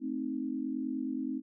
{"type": "chord", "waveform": "sine", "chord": "A diminished", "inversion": "none", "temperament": "equal", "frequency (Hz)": [220, 261.6, 311.1], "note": ["A3", "C4", "Eb4"], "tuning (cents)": [0, 0, 0], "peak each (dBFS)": [-40, -34, -37], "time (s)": [0, 1.42], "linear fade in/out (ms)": 50, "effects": []}